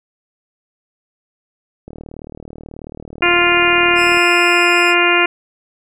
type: click train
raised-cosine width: 2 ms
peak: -19 dBFS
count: 89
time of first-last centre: 1.88-4.172 s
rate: 38.4 Hz
type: harmonic tone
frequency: 349.2 Hz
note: F4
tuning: in tune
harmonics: 1 / 2 / 3 / 4 / 5 / 6 / 7 / 8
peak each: -17 / -21 / -20 / -18 / -21 / -19 / -16 / -19 dBFS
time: 3.22-5.26 s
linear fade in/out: 5 ms
type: tone with pitch glide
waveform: 20% pulse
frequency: 2572 to 2551 Hz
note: E7 to D#7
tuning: -43 to +43 cents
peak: -18 dBFS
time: 3.95-4.95 s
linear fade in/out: 50 ms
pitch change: -14 cents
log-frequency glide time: 4.48-4.61 s
effects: none